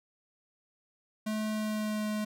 square tone with pitch glide, 215.5 to 212.4 Hz, A3 to G#3, -36 to +39 cents, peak -31 dBFS, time 1.26-2.25 s, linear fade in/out 10 ms, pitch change -25 cents, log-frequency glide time 1.5-2.08 s, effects none

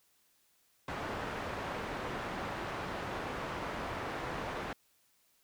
white low-pass noise, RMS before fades -39 dBFS, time 0.88-4.73 s, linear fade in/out 2 ms, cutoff 1300 Hz, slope 12 dB/octave, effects white hiss -71 dBFS RMS until 5.43 s

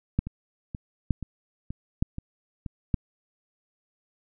two click trains, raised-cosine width 5 ms, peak -10 / -21 dBFS, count 4 / 6, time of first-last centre 0.19-2.942 / 0.27-2.662 s, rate 1.09 / 2.09 Hz, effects none

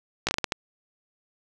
slowing click train, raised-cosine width 0.2 ms, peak -7 dBFS, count 7, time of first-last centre 0.27-0.522 s, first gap 17 ms, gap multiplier 1.36, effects none

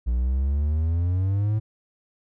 triangle exponential sweep, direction up, 58.1 to 110 Hz, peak -18 dBFS, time 0.06-1.6 s, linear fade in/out 20 ms, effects none

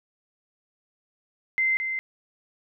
sine tone with echo, 2076 Hz, C7, 14 cents flat, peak -20 dBFS, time 1.58-1.77 s, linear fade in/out 0 ms, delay 220 ms, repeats 1, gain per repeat -6 dB, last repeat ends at 1.99 s, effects none

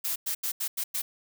blue noise bursts at uneven times, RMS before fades -30 dBFS, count 6, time 0.04-0.16 / 0.26-0.35 / 0.43-0.52 / 0.6-0.68 / 0.77-0.84 / 0.94-1.02 s, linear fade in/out 10 ms, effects none

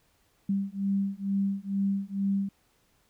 sine beating tone pair, 196 / 198.2 Hz, G3 / G3, 0 / +19 cents, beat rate 2.2 Hz, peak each -29 dBFS, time 0.49-2.49 s, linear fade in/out 5 ms, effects pink hiss -68 dBFS RMS until 3.09 s

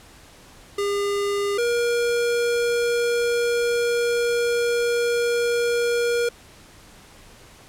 square tone pair in turn, 404.2 / 475.2 Hz, G#4 / A#4, -47 / +33 cents, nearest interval minor third, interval 280 cents, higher second, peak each -22 / -20 dBFS, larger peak second, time 0.78-1.58 / 1.58-6.29 s, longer second, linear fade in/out 5 ms, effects pink hiss -48 dBFS RMS until 7.68 s + low-pass 11000 Hz 12 dB/octave

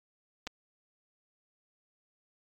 clicks, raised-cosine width 0.2 ms, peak -21 dBFS, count 2, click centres 0.469 / 0.473 s, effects AAC 64 kbps

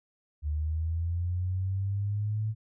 sine linear sweep, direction up, 73.6 to 110 Hz, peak -27 dBFS, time 0.42-2.55 s, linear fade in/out 50 ms, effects none

